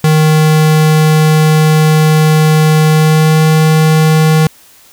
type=tone with pitch glide; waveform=square; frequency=155.56 to 157 Hz; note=D#3 to D#3; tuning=0 to +16 cents; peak=-6 dBFS; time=0.04-4.47 s; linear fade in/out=2 ms; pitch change=+16 cents; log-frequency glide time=2.88-3.42 s; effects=white hiss -42 dBFS RMS until 4.92 s